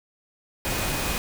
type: tone in noise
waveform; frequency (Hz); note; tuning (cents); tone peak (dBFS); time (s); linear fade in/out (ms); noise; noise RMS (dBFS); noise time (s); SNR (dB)
sine; 2491; D#7; +1; -37; 0.65-1.18; 0; pink; -27; 0.65-1.18; -13
effects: none